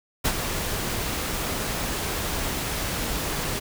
pink noise with ADSR envelope, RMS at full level -21 dBFS, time 0.24-3.6 s, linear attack 17 ms, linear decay 58 ms, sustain -7 dB, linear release 19 ms, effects none

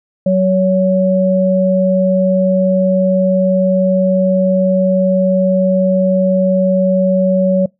sine tone pair together, 187.3 / 561.3 Hz, F#3 / C#5, +21 / +22 cents, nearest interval octave + perfect fifth, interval 1901 cents, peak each -12 dBFS, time 0.26-7.66 s, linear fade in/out 5 ms, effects noise-tail reverb RT60 0.2 s tail -25 dB re dry

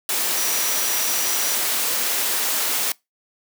sine tone in noise, 5830 Hz, F#8, 26 cents flat, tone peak -27 dBFS, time 0.37-1.55 s, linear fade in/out 2 ms, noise white, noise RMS -22 dBFS, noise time 0.09-2.92 s, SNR -8 dB, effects noise-tail reverb RT60 0.2 s tail -24 dB re dry + high-pass 300 Hz 12 dB/octave

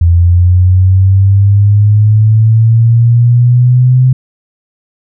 sine linear sweep, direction up, 84.2 to 129.1 Hz, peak -3 dBFS, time 0.01-4.13 s, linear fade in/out 5 ms, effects none

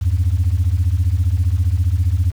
sine beating tone pair, 80.9 / 95.9 Hz, E2 / G2, -32 / -37 cents, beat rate 15 Hz, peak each -15 dBFS, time 0.01-2.32 s, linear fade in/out 20 ms, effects tanh soft clip ceiling -9 dBFS + 7-bit

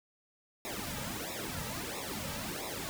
pink noise with flanger, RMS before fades -39 dBFS, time 0.65-2.89 s, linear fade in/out 0 ms, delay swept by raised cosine 0.65 to 2.85 ms, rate 1.5 Hz, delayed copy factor -0.9, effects none

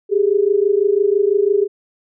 sine tone pair together, 392 / 418 Hz, G4 / G#4, 0 / +11 cents, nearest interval minor second, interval 111 cents, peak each -15 dBFS, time 0.09-1.68 s, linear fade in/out 50 ms, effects none

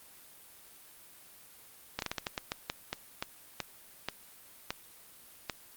slowing click train, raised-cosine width 0.2 ms, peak -15 dBFS, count 15, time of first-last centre 1.99-5.498 s, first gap 32 ms, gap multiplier 1.28, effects white hiss -55 dBFS RMS until 5.76 s + Opus 32 kbps

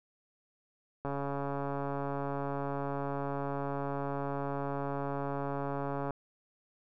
click train, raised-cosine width 1 ms, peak -22 dBFS, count 709, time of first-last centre 1.05-6.107 s, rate 140 Hz, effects none

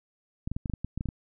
clicks, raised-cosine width 5 ms, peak -19 dBFS, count 11, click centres 0.475 / 0.516 / 0.565 / 0.658 / 0.698 / 0.737 / 0.846 / 0.976 / 1.009 / 1.057 / 1.088 s, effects none

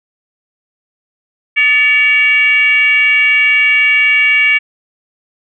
sine tone with frequency modulation, 2266 Hz, C#7, 37 cents sharp, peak -7 dBFS, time 1.56-4.59 s, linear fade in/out 20 ms, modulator 517 Hz, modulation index 0.71, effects none

